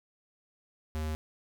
square tone, 77.78 Hz, D#2, in tune, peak -32 dBFS, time 0.95-1.15 s, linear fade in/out 0 ms, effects none

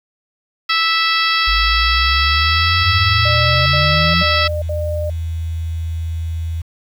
harmonic tone, 657 Hz, E5, 6 cents flat, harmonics 2 / 3 / 4 / 5 / 6 / 7 / 8, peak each -18 / -20 / -21 / -22 / -23 / -23 / -24 dBFS, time 0.69-4.48 s, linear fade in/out 10 ms
sine exponential sweep, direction up, 50 to 174.61 Hz, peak -17 dBFS, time 1.47-4.23 s, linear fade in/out 10 ms
sine tone with pitch glide, 83 to 82.19 Hz, E2 to E2, +12 to -5 cents, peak -19 dBFS, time 2.81-6.62 s, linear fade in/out 10 ms, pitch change -17 cents, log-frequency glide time 2.93-3.75 s
sine tone bursts, 602 Hz, D5, 43 cents sharp, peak -21 dBFS, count 4, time 3.25-5.1 s, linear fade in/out 5 ms, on 410 ms, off 70 ms
effects 7-bit

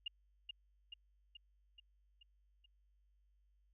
sine tone with echo, 2833 Hz, F7, 24 cents sharp, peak -38 dBFS, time 0.06-0.08 s, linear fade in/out 5 ms, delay 430 ms, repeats 6, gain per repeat -4 dB, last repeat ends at 2.66 s, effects added 50 Hz sine -70 dBFS peak until 3.73 s

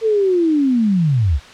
sine linear sweep, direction down, 455.1 to 59 Hz, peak -12 dBFS, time 0.01-1.4 s, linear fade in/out 50 ms, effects white hiss -39 dBFS RMS until 1.53 s + low-pass 4000 Hz 12 dB/octave

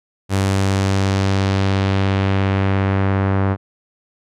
sawtooth tone with low-pass filter sweep, 97.1 Hz, G2, 16 cents flat, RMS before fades -17 dBFS, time 0.29-3.57 s, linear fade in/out 50 ms, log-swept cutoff 10000 to 1400 Hz, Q 1.1, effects none

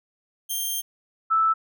5% pulse / sine tone pair in turn, 3178 / 1316.3 Hz, G7 / E6, +23 / -3 cents, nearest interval octave + minor third, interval 1526 cents, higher first, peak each -17 dBFS, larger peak neither, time 0.49-0.82 / 1.3-1.54 s, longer first, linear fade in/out 20 ms, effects none

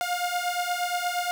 sawtooth beating tone pair, 706 / 714.5 Hz, F5 / F5, +19 / +39 cents, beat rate 8.5 Hz, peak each -25 / -25 dBFS, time 0.01-1.31 s, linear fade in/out 0 ms, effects none

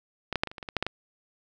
clicks, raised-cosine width 0.3 ms, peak -14 / -10 / -7 / -19 / -26 / -23 / -22 / -19 / -9 / -10 / -13 dBFS, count 11, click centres 0.327 / 0.357 / 0.435 / 0.473 / 0.515 / 0.582 / 0.628 / 0.688 / 0.767 / 0.826 / 0.866 s, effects none

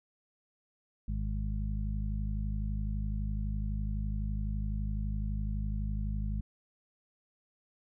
harmonic tone, 51.91 Hz, G#1, in tune, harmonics 1 / 2 / 3 / 4, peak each -32 / -38 / -42 / -41 dBFS, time 1.08-6.41 s, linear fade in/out 5 ms, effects none

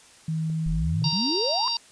sine tone with pitch glide, 159.5 to 161.17 Hz, D#3 to E3, +43 to -39 cents, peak -24 dBFS, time 0.28-1.13 s, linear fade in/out 5 ms, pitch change +18 cents, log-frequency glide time 0.43-0.93 s
clicks, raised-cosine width 2 ms, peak -34 dBFS, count 2, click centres 0.5 / 1.021 s
sine exponential sweep, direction up, 36.22 to 1065 Hz, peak -25 dBFS, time 0.66-1.68 s, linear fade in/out 0 ms
harmonic tone, 932.3 Hz, A#5, in tune, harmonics 1 / 3 / 4 / 5 / 6, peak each -34 / -37 / -35 / -25 / -34 dBFS, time 1.04-1.77 s, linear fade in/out 2 ms
effects white hiss -52 dBFS RMS until 1.91 s + resampled to 22050 Hz

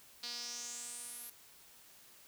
sawtooth tone with band-pass filter sweep, 240 Hz, B3, 49 cents flat, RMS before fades -45 dBFS, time 0.23-1.3 s, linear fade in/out 5 ms, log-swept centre 4400 to 12000 Hz, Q 4.7, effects white hiss -60 dBFS RMS until 2.27 s

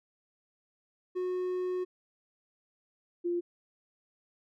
triangle / sine tone pair in turn, 365 / 348.2 Hz, F#4 / F4, -24 / -5 cents, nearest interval minor second, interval 81 cents, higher first, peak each -28 dBFS, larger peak neither, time 1.15-1.85 / 3.24-3.41 s, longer first, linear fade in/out 20 ms, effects none

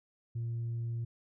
sine tone, 116.54 Hz, A#2, in tune, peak -31 dBFS, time 0.35-1.05 s, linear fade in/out 10 ms, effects tanh soft clip ceiling -31 dBFS

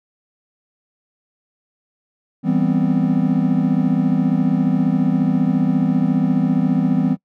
triangle chord, C major seventh, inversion first, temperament equal, 164.81 / 196 / 246.9 / 261.6 Hz, E3 / G3 / B3 / C4, 0 / 0 / 0 / 0 cents, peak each -18 dBFS, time 2.43-7.17 s, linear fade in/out 50 ms, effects noise-tail reverb RT60 0.1 s tail -23 dB re dry

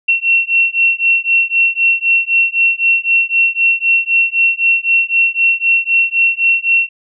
sine beating tone pair, 2718 / 2721.9 Hz, F7 / F7, -48 / -45 cents, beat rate 3.9 Hz, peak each -13 dBFS, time 0.08-6.89 s, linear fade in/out 10 ms, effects none

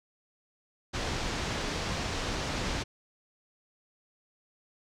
pink low-pass noise, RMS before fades -33 dBFS, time 0.93-2.84 s, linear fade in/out 20 ms, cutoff 6500 Hz, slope 24 dB/octave, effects none

